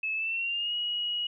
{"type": "tone with pitch glide", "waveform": "sine", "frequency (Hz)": [2600, 2902], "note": ["E7", "F#7"], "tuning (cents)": [-24, -34], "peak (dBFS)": -28, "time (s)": [0.03, 1.27], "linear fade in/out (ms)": 5, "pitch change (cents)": 190, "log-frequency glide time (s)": [0.14, 0.75], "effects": []}